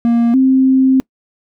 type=tone pair in turn; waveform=triangle / sine; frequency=234.4 / 263.1 Hz; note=A#3 / C4; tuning=+10 / +10 cents; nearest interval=major second; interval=200 cents; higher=second; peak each=-7 dBFS; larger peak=neither; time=0.05-0.34 / 0.34-1 s; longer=second; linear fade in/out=0 ms; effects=noise-tail reverb RT60 0.1 s tail -25 dB re dry